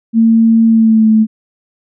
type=tone with pitch glide; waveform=sine; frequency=226.3 to 218.7 Hz; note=A3 to A3; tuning=+49 to -10 cents; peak=-5 dBFS; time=0.13-1.27 s; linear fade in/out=50 ms; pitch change=-59 cents; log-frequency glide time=0.68-1.08 s; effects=none